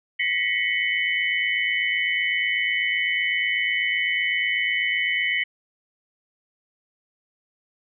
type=tone cluster; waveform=sine; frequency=1934 / 2042 / 2209 / 3002 Hz; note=B6 / C7 / C#7 / F#7; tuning=-37 / -43 / -7 / +24 cents; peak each=-25 / -28 / -25 / -29 dBFS; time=0.19-5.44 s; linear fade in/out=10 ms; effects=none